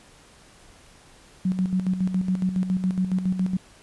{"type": "tone with tremolo", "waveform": "sine", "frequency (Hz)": 185.3, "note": "F#3", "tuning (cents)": 3, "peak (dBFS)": -19, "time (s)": [1.45, 3.57], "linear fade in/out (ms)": 5, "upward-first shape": "square", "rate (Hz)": 7.2, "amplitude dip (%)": 60, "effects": ["pink hiss -52 dBFS RMS until 3.82 s", "resampled to 24000 Hz"]}